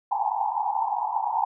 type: band-pass noise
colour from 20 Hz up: pink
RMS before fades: -26 dBFS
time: 0.11-1.45 s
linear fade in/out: 5 ms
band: 780 to 950 Hz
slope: 96 dB/octave
effects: none